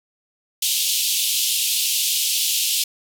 pink band-pass noise, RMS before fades -21 dBFS, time 0.62-2.84 s, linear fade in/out 5 ms, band 2800 to 16000 Hz, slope 48 dB/octave, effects none

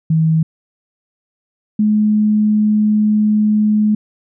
sine tone pair in turn, 160 / 212.2 Hz, D#3 / G#3, +49 / +38 cents, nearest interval perfect fourth, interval 489 cents, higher second, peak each -10 dBFS, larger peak neither, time 0.1-0.43 / 1.79-3.95 s, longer second, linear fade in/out 5 ms, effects none

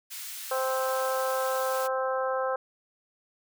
white high-pass noise, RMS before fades -39 dBFS, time 0.1-1.88 s, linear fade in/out 20 ms, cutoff 1700 Hz, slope 12 dB/octave
harmonic tone, 261.6 Hz, C4, in tune, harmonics 2 / 3 / 4 / 5 / 6, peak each -28 / -34 / -34 / -34 / -39 dBFS, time 0.51-2.56 s, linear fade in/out 5 ms
effects none

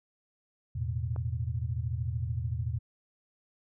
sine chord, E suspended fourth, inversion none, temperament equal, 82.41 / 110 / 123.47 Hz, E2 / A2 / B2, 0 / 0 / 0 cents, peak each -34 dBFS, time 0.75-2.79 s, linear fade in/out 10 ms
click, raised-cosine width 1 ms, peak -29 dBFS, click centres 1.162 s
effects none

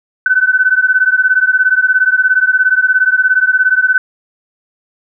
sine beating tone pair, 1504 / 1521 Hz, F#6 / F#6, +28 / +47 cents, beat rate 17 Hz, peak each -11 dBFS, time 0.26-3.98 s, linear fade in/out 2 ms, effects none

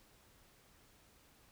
silence, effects pink hiss -66 dBFS RMS until 1.51 s

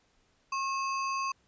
sine tone with sample-and-hold, 1084 Hz, C#6, 39 cents flat, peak -29 dBFS, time 0.52-1.32 s, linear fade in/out 5 ms, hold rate 3675 Hz, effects pink hiss -69 dBFS RMS until 1.47 s + resampled to 16000 Hz

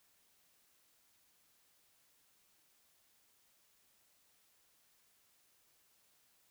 silence, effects white hiss -72 dBFS RMS until 6.5 s

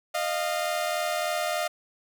sawtooth tone pair together, 615 / 698.3 Hz, D#5 / F5, -20 / 0 cents, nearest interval major second, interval 220 cents, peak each -25 dBFS, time 0.14-1.68 s, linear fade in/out 10 ms, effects none

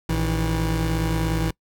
25% pulse tone pair together, 57.03 / 161.3 Hz, A#1 / E3, -37 / -37 cents, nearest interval octave + tritone, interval 1800 cents, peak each -20 dBFS, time 0.09-1.51 s, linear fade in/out 5 ms, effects noise-tail reverb RT60 0.1 s tail -24 dB re dry

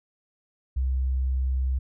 sine tone, 65 Hz, C2, 11 cents flat, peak -22 dBFS, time 0.76-1.79 s, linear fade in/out 10 ms, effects none

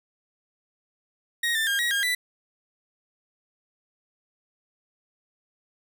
30% pulse tone with pitch steps, 1879 / 1781 / 1613 / 1903 / 1619 / 1980 Hz, A#6 / A6 / G6 / A#6 / G#6 / B6, +13 / +21 / +49 / +35 / -45 / +4 cents, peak -20 dBFS, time 1.43-2.15 s, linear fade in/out 5 ms, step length 120 ms, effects none

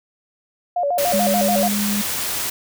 sine tone with vibrato, 635 Hz, D#5, 35 cents sharp, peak -17 dBFS, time 0.76-1.68 s, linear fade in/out 5 ms, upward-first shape square, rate 6.9 Hz, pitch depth 190 cents each way
white noise, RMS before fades -24 dBFS, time 0.98-2.5 s, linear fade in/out 5 ms
sine tone, 205.4 Hz, G#3, 19 cents flat, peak -20 dBFS, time 1.13-2.02 s, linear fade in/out 10 ms
effects none

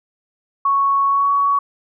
sine tone with pitch glide, 1108.7 to 1123.5 Hz, C#6 to C#6, 0 to +23 cents, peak -13 dBFS, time 0.65-1.59 s, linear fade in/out 5 ms, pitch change +23 cents, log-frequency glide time 1.07-1.3 s, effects none

